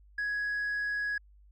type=tone with tanh clipping; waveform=triangle; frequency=1669 Hz; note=G#6; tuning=8 cents sharp; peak=-30 dBFS; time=0.18-1.18 s; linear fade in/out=5 ms; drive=6 dB; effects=added 50 Hz sine -55 dBFS peak until 1.51 s